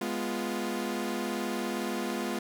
sawtooth chord, F diminished, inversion first, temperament equal, 207.7 / 246.9 / 349.2 Hz, Ab3 / Cb4 / F4, 0 / 0 / 0 cents, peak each -31 / -31 / -31 dBFS, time 0.01-2.39 s, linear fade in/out 5 ms, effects none

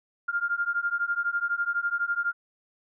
sine beating tone pair, 1396.9 / 1408.9 Hz, F6 / F6, 0 / +15 cents, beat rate 12 Hz, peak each -28 dBFS, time 0.28-2.33 s, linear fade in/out 10 ms, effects none

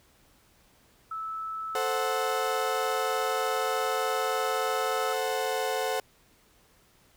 sine tone with pitch glide, 1309 to 1300.7 Hz, E6 to E6, -13 to -24 cents, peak -32 dBFS, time 1.11-5.13 s, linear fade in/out 5 ms, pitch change -11 cents, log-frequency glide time 1.62-3 s
35% pulse chord, F# diminished, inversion first, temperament equal, 440 / 523.3 / 740 Hz, A4 / C5 / F#5, 0 / 0 / 0 cents, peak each -30 dBFS, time 1.75-6 s, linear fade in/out 2 ms
effects pink hiss -62 dBFS RMS until 7.16 s

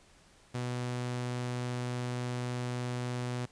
sawtooth tone, 123.47 Hz, B2, in tune, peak -29 dBFS, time 0.54-3.46 s, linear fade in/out 10 ms, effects pink hiss -61 dBFS RMS until 3.51 s + resampled to 22050 Hz

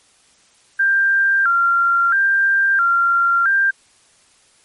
sine tone with vibrato, 1480 Hz, F#6, in tune, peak -12 dBFS, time 0.79-3.71 s, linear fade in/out 10 ms, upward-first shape square, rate 0.75 Hz, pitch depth 120 cents each way, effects white hiss -54 dBFS RMS until 4.64 s + MP3 48 kbps

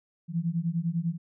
sine beating tone pair, 163 / 173 Hz, E3 / F3, -19 / -16 cents, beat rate 10 Hz, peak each -29 dBFS, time 0.28-1.18 s, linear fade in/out 50 ms, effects none

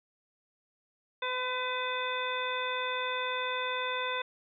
harmonic tone with a mistuned harmonic, 506 Hz, B4, 42 cents sharp, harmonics 1 / 2 / 3 / 4 / 5 / 7, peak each -37 / -35 / -38 / -40 / -39 / -38 dBFS, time 1.22-4.22 s, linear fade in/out 5 ms, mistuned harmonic 4, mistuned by -17 cents, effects none

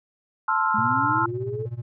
sine chord, F major seventh, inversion first, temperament equal with one note detuned, 880 / 1046.5 / 1318.5 / 1401 Hz, A5 / C6 / E6 / F6, 0 / 0 / 0 / +5 cents, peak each -25 dBFS, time 0.48-1.26 s, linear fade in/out 5 ms
sine linear sweep, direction up, 206.4 to 445.5 Hz, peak -28 dBFS, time 0.74-1.66 s, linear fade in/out 5 ms
triangle tone with tremolo, 118.7 Hz, A#2, 32 cents sharp, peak -24 dBFS, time 0.78-1.82 s, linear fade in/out 5 ms, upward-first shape sine, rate 16 Hz, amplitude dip 90%
effects none

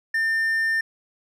triangle tone, 1800 Hz, A6, 39 cents sharp, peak -18 dBFS, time 0.14-0.81 s, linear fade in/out 5 ms, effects none

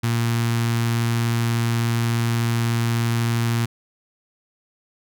sawtooth tone with notch filter, 116.54 Hz, A#2, in tune, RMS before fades -21 dBFS, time 0.03-3.66 s, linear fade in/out 10 ms, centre 540 Hz, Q 0.83, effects none

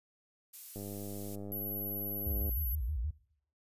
violet noise, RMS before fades -45 dBFS, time 0.53-1.36 s, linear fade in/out 10 ms
click train, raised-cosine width 2 ms, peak -31 dBFS, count 176, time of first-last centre 0.76-2.493 s, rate 101 Hz
sine tone, 11710 Hz, F#9, 19 cents flat, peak -37 dBFS, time 1.52-2.75 s, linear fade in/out 0 ms
sine tone with vibrato, 66 Hz, C2, 16 cents sharp, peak -32 dBFS, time 2.26-3.11 s, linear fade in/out 10 ms, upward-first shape square, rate 6.4 Hz, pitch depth 250 cents each way
effects noise-tail reverb RT60 0.6 s tail -19 dB re dry + resampled to 32000 Hz

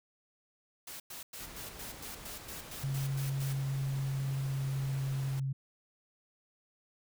white noise bursts, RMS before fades -45 dBFS, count 12, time 0.87-3.53 s, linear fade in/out 5 ms, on 130 ms, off 100 ms
pink noise, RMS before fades -48 dBFS, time 1.4-5.4 s, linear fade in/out 5 ms
sine tone with pitch glide, 136.8 to 135.07 Hz, C#3 to C#3, -23 to -45 cents, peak -31 dBFS, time 2.83-5.53 s, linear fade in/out 10 ms, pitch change -22 cents, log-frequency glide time 2.95-5.22 s
effects none

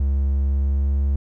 triangle tone with pitch glide, 68.8 to 69.52 Hz, C#2 to C#2, -12 to +6 cents, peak -15 dBFS, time 0-1.16 s, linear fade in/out 5 ms, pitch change +18 cents, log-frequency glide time 0.53-0.96 s, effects none

